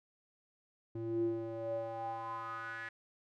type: tone with band-pass filter sweep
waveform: square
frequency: 113.6 Hz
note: A#2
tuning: 44 cents flat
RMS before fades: -39 dBFS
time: 0.95-2.89 s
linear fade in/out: 5 ms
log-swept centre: 260 to 1800 Hz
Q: 6.9
effects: none